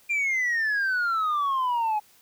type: exponential sweep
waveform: sine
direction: down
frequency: 2404 to 833 Hz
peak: -20 dBFS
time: 0.09-2 s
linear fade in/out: 20 ms
effects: tanh soft clip ceiling -21 dBFS + white hiss -58 dBFS RMS until 2.21 s

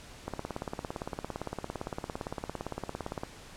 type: click train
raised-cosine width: 1 ms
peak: -20 dBFS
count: 53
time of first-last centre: 0.28-3.235 s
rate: 17.6 Hz
effects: pink hiss -50 dBFS RMS until 3.56 s + low-pass 9000 Hz 12 dB/octave

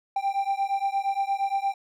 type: beating tone pair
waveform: triangle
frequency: 784 / 792.6 Hz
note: G5 / G5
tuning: 0 / +19 cents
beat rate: 8.6 Hz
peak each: -25 dBFS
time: 0.16-1.74 s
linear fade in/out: 5 ms
effects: none

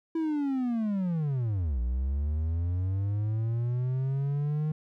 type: linear two-way sweep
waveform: triangle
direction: down then up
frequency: 330.3 to 58.27 to 155.2 Hz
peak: -24 dBFS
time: 0.15-4.72 s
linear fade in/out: 5 ms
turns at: 1.8 s
effects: none

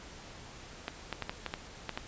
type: clicks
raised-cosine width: 0.3 ms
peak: -18 dBFS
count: 8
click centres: 0.881 / 1.127 / 1.223 / 1.295 / 1.463 / 1.539 / 1.893 / 1.975 s
effects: pink hiss -49 dBFS RMS until 2.07 s + resampled to 16000 Hz

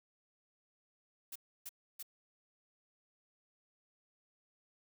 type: noise bursts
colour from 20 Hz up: blue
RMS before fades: -45 dBFS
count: 3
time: 1.32-2.028 s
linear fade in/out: 5 ms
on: 36 ms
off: 300 ms
effects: none

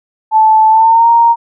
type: tone with pitch glide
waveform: sine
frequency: 874 to 931.3 Hz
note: A5 to A#5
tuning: -12 to -2 cents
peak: -4 dBFS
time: 0.31-1.36 s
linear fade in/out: 50 ms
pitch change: +110 cents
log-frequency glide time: 0.69-1.08 s
effects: none

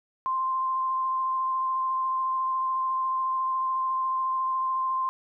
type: tone with vibrato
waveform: sine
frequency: 1046.5 Hz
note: C6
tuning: in tune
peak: -24 dBFS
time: 0.26-5.09 s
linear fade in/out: 0 ms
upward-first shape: triangle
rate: 14 Hz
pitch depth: 13 cents each way
effects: none

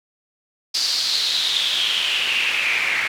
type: noise with band-pass filter sweep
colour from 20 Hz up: pink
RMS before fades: -21 dBFS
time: 0.74-3.08 s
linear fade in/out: 10 ms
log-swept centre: 4800 to 2100 Hz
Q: 5.7
effects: none

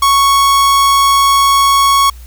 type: tone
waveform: 45% pulse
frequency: 1108 Hz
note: C#6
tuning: 1 cent flat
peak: -7 dBFS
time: 0.02-2.1 s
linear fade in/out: 5 ms
effects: added 60 Hz sine -30 dBFS peak until 2.26 s + white hiss -44 dBFS RMS until 2.26 s

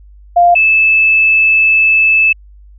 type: tone pair in turn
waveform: sine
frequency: 698.5 / 2620 Hz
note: F5 / E7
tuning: 0 / -11 cents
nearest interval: octave + major seventh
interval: 2289 cents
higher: second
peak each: -4 / -6 dBFS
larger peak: first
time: 0.36-0.55 / 0.55-2.33 s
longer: second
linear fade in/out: 10 ms
effects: added 50 Hz sine -36 dBFS peak until 2.78 s

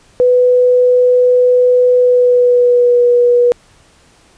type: tone with pitch glide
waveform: sine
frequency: 497.1 to 484.9 Hz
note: B4 to B4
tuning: +11 to -32 cents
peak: -6 dBFS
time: 0.2-3.52 s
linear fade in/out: 0 ms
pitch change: -43 cents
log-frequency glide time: 1.96-3.03 s
effects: pink hiss -48 dBFS RMS until 4.37 s + resampled to 22050 Hz

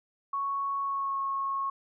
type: tone with pitch glide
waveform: sine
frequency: 1108.7 to 1094.1 Hz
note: C#6 to C#6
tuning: 0 to -23 cents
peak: -28 dBFS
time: 0.33-1.7 s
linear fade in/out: 5 ms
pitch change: -23 cents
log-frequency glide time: 0.81-1.19 s
effects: none

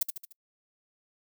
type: noise with echo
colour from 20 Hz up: violet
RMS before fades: -25 dBFS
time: 0.01-0.03 s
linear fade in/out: 5 ms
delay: 74 ms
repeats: 4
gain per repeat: -6 dB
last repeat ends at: 0.326 s
effects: noise-tail reverb RT60 0.1 s tail -25 dB re dry

